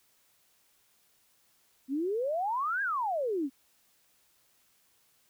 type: exponential two-way sweep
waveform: sine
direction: up then down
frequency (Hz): 254.5 to 1661.2 to 254.5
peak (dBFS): -28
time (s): 1.88-3.5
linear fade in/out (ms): 50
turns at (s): 2.82
effects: white hiss -68 dBFS RMS until 5.29 s